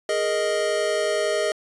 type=chord; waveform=square; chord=Ab suspended second; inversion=none; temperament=equal; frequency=415.3 / 466.2 / 622.3 Hz; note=Ab4 / Bb4 / Eb5; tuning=0 / 0 / 0 cents; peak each=-27 / -29 / -24 dBFS; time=0.09-1.52 s; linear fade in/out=2 ms; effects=resampled to 24000 Hz